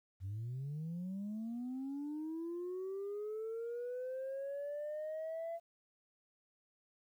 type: linear sweep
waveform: sine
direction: up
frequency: 90.2 to 678 Hz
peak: -37 dBFS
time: 0.2-5.6 s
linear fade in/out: 50 ms
effects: tanh soft clip ceiling -37 dBFS + 12-bit